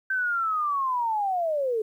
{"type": "linear sweep", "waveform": "sine", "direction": "down", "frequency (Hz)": [1558, 420], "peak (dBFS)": -23, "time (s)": [0.1, 1.82], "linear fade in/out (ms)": 5, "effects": ["10-bit"]}